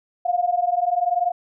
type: tone pair together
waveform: sine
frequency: 698.5 / 719 Hz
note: F5 / F#5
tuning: 0 / -50 cents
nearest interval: minor second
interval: 50 cents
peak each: -21 dBFS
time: 0.25-1.32 s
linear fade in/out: 10 ms
effects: none